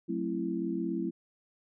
sine chord, F# half-diminished seventh, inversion none, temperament just, 185 / 222 / 266.4 / 333 Hz, F#3 / A3 / C4 / E4, 0 / +16 / +31 / +18 cents, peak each -36 / -37 / -37 / -33 dBFS, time 0.08-1.11 s, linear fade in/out 20 ms, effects none

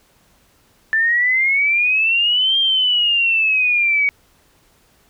sine exponential two-way sweep, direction up then down, 1760 to 3207 to 2243 Hz, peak -13 dBFS, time 0.93-4.09 s, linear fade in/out 0 ms, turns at 2.58 s, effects pink hiss -56 dBFS RMS until 5.09 s

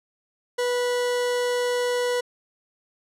40% pulse tone, 490.3 Hz, B4, 13 cents flat, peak -21 dBFS, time 0.58-2.21 s, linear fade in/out 10 ms, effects low-pass 10000 Hz 12 dB/octave

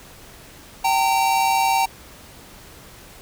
square tone pair together, 776 / 915.2 Hz, G5 / A#5, -18 / -32 cents, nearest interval minor third, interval 286 cents, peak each -20 dBFS, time 0.84-1.86 s, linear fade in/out 10 ms, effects pink hiss -44 dBFS RMS until 3.21 s

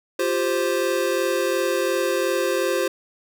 square chord, F suspended second, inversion none, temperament equal, 349.2 / 392 / 523.3 Hz, F4 / G4 / C5, 0 / 0 / 0 cents, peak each -26 / -26 / -24 dBFS, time 0.19-2.88 s, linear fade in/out 5 ms, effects none

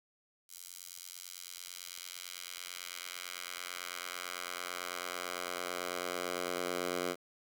10% pulse tone with high-pass filter sweep, 89 Hz, F2, 33 cents sharp, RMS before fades -41 dBFS, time 0.48-7.16 s, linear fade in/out 50 ms, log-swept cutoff 6900 to 360 Hz, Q 0.77, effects 10-bit

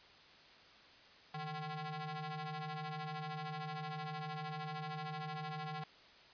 sawtooth ring-modulated tone, 304.3 Hz, D#4, 38 cents flat, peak -34 dBFS, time 1.34-5.84 s, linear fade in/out 5 ms, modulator 463 Hz, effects white hiss -60 dBFS RMS until 6.33 s + resampled to 11025 Hz

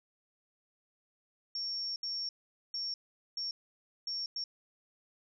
sine tone bursts at uneven times, 5490 Hz, F8, 31 cents flat, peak -34 dBFS, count 6, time 1.55-1.96 / 2.03-2.29 / 2.74-2.94 / 3.37-3.51 / 4.07-4.26 / 4.36-4.44 s, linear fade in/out 2 ms, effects none

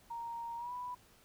sine tone with pitch glide, 932.3 to 987.7 Hz, A#5 to B5, 0 to 0 cents, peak -39 dBFS, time 0.1-0.95 s, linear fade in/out 10 ms, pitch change +100 cents, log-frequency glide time 0.57-0.72 s, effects pink hiss -64 dBFS RMS until 1.24 s

